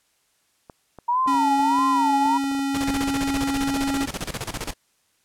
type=clicks; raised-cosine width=1 ms; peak=-26 dBFS; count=12; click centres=0.698 / 0.987 / 1.263 / 1.345 / 1.595 / 1.787 / 2.258 / 2.441 / 2.515 / 2.55 / 2.593 / 2.757 s
type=tone with vibrato; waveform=sine; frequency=932.3 Hz; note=A#5; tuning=in tune; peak=-18 dBFS; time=1.08-2.38 s; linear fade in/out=10 ms; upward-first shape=sine; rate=1.6 Hz; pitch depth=190 cents each way
type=tone; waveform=square; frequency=275.4 Hz; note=C#4; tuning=11 cents flat; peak=-23 dBFS; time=1.27-4.06 s; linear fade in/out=10 ms
type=noise with tremolo; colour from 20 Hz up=pink; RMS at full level=-28 dBFS; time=2.74-4.74 s; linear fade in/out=10 ms; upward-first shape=square; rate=15 Hz; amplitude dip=80%
effects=white hiss -66 dBFS RMS until 5.24 s + low-pass 11000 Hz 12 dB/octave